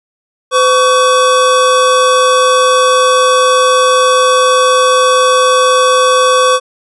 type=tone pair together; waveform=square; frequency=509.1 / 1131 Hz; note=C5 / C#6; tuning=-47 / +34 cents; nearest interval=octave + major second; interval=1381 cents; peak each=-10 dBFS; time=0.51-6.6 s; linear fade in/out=50 ms; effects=resampled to 24000 Hz